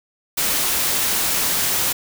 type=noise; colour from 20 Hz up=white; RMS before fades=-20 dBFS; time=0.37-1.93 s; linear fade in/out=10 ms; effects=none